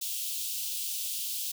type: high-pass noise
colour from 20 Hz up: white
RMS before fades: -34 dBFS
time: 0.01-1.52 s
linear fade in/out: 10 ms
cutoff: 2800 Hz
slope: 48 dB/octave
effects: none